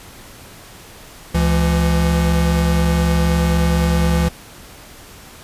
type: tone pair together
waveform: square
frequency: 70.8 / 168.4 Hz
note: C#2 / E3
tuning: +37 / +37 cents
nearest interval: octave + minor third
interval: 1500 cents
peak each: -17 dBFS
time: 1.34-4.29 s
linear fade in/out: 10 ms
effects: pink hiss -40 dBFS RMS until 5.43 s + resampled to 32000 Hz